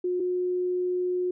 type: tone pair in turn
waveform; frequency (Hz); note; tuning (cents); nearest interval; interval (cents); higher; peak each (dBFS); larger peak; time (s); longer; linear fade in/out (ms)
sine; 360 / 361.4; F#4 / F#4; -47 / -41; unison; 6; second; -24 / -24; neither; 0.04-0.2 / 0.2-1.31; second; 5
effects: none